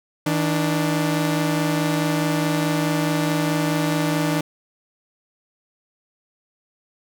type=tone pair together; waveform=sawtooth; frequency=159.8 / 294.9 Hz; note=D#3 / D4; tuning=+47 / +7 cents; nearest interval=major seventh; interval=1060 cents; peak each=-18 dBFS; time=0.26-4.41 s; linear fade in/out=5 ms; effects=none